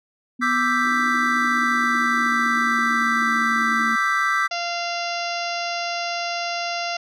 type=tone with pitch glide; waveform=sine; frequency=246.9 to 229 Hz; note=B3 to A#3; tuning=0 to -31 cents; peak=-26 dBFS; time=0.39-3.96 s; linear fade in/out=10 ms; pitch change=-131 cents; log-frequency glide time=1.07-3.8 s
type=chord; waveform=triangle; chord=E minor seventh; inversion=third; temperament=equal; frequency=1174.7 / 1318.5 / 1568 / 1975.5 Hz; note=D6 / E6 / G6 / B6; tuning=0 / 0 / 0 / 0 cents; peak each=-22 dBFS; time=0.41-4.48 s; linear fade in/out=20 ms
type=band-pass noise; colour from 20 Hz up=white; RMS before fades=-40 dBFS; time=0.85-3.93 s; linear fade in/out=0 ms; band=290 to 340 Hz; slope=96 dB/octave
type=harmonic tone; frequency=691 Hz; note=F5; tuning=19 cents flat; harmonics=1 / 2 / 3 / 4 / 5 / 6 / 7 / 8 / 9; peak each=-27 / -32 / -33 / -32 / -38 / -38 / -33 / -36 / -41 dBFS; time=4.51-6.97 s; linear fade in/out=5 ms
effects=none